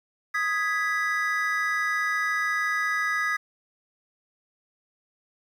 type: chord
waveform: triangle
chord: G# minor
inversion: second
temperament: equal with one note detuned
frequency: 1249.6 / 1661.2 / 1975.5 Hz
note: D#6 / G#6 / B6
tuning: +7 / 0 / 0 cents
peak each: -27 / -26 / -26 dBFS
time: 0.34-3.37 s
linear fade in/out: 10 ms
effects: 9-bit